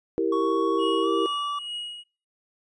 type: chord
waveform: sine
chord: E diminished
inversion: none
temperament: equal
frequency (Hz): 329.6 / 392 / 466.2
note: E4 / G4 / Bb4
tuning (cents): 0 / 0 / 0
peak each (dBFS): -26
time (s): 0.18-1.26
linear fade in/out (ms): 0
type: tone with pitch glide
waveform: triangle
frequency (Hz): 1113 to 1158.3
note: C#6 to D6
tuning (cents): +7 to -24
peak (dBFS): -25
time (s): 0.32-1.59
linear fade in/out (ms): 5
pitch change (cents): +69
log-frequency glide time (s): 1.02-1.08
type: tone with tremolo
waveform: triangle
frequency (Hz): 2894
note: F#7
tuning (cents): -39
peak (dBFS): -28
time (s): 0.78-2.04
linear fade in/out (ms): 50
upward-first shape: triangle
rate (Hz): 2.3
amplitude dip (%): 65
effects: noise-tail reverb RT60 0.4 s tail -24 dB re dry + resampled to 24000 Hz